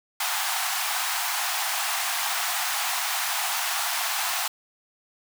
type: high-pass noise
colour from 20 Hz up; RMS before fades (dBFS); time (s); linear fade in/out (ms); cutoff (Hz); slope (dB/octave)
pink; -27; 0.2-4.48; 5; 690; 96
effects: none